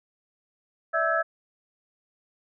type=tone cluster; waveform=sine; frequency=588 / 657 / 1312 / 1574 / 1683 Hz; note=D5 / E5 / E6 / G6 / G#6; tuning=+2 / -6 / -9 / +7 / +23 cents; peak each=-33 / -26 / -26 / -33 / -28 dBFS; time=0.93-1.23 s; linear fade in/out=20 ms; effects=none

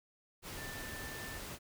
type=tone in noise; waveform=sine; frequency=1777 Hz; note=A6; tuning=17 cents sharp; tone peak=-47 dBFS; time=0.55-1.4 s; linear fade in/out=50 ms; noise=pink; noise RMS=-45 dBFS; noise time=0.42-1.59 s; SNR=-5 dB; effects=none

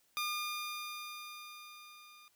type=tone with level ramp; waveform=15% pulse; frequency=1210 Hz; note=D#6; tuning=49 cents flat; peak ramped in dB=-27 to -50 dBFS; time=0.17-2.28 s; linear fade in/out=0 ms; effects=white hiss -72 dBFS RMS until 2.35 s

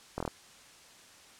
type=slowing click train; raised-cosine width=1 ms; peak=-19 dBFS; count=5; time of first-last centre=0.18-0.278 s; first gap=23 ms; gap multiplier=1.04; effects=white hiss -55 dBFS RMS until 1.39 s + low-pass 8000 Hz 12 dB/octave

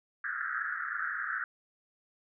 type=band-pass noise; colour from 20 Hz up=pink; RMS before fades=-35 dBFS; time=0.24-1.44 s; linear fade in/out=2 ms; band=1300 to 1800 Hz; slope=96 dB/octave; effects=none

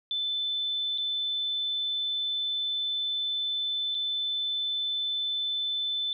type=tone with dropouts; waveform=sine; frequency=3520 Hz; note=A7; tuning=in tune; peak=-27 dBFS; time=0.11-6.13 s; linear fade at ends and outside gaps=1 ms; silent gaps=0.977-0.982 / 3.946-3.95 s; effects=none

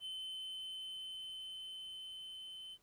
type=tone with level ramp; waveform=triangle; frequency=3061 Hz; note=G7; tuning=42 cents flat; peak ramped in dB=-40 to -46 dBFS; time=0-2.78 s; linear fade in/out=50 ms; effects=pink hiss -74 dBFS RMS until 2.82 s

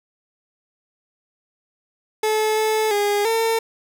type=tone with pitch steps; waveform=30% pulse; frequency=432.5 / 435.1 / 410 / 452.7 Hz; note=A4 / A4 / G#4 / A4; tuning=-30 / -19 / -22 / +49 cents; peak=-15 dBFS; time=2.23-3.59 s; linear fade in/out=5 ms; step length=340 ms; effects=none

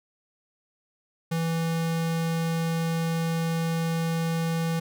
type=tone; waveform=square; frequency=164.81 Hz; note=E3; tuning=in tune; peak=-25 dBFS; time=1.31-4.8 s; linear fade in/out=10 ms; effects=none

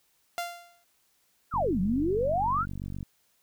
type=tone with exponential decay; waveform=sawtooth; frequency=694 Hz; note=F5; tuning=11 cents flat; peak=-24 dBFS; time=0.38-0.84 s; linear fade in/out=0 ms; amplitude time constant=99 ms
type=exponential two-way sweep; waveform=sine; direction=down then up; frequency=1480 to 175.1 to 1480 Hz; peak=-24 dBFS; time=1.51-2.66 s; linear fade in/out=50 ms; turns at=1.8 s
type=click train; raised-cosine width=5 ms; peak=-25 dBFS; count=72; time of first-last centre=1.54-3.028 s; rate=47.7 Hz
effects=white hiss -69 dBFS RMS until 3.42 s

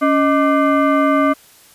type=tone with frequency modulation; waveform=sine; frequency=279.9 Hz; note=C#4; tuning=17 cents sharp; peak=-11 dBFS; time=0.01-1.34 s; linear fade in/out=20 ms; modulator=902 Hz; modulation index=1.2; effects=white hiss -47 dBFS RMS until 1.74 s + resampled to 32000 Hz

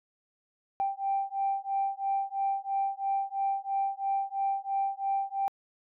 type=beating tone pair; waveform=sine; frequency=784 / 787 Hz; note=G5 / G5; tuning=0 / +7 cents; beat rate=3 Hz; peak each=-30 dBFS; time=0.8-5.48 s; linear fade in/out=0 ms; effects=tanh soft clip ceiling -20 dBFS

